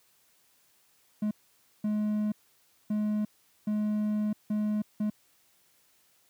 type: tone bursts at uneven times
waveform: triangle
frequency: 211.3 Hz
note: G#3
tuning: 30 cents sharp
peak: -24 dBFS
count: 6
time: 1.22-1.31 / 1.84-2.32 / 2.9-3.25 / 3.67-4.33 / 4.5-4.82 / 5-5.1 s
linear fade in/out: 5 ms
effects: white hiss -66 dBFS RMS until 6.29 s + high-pass 60 Hz 12 dB/octave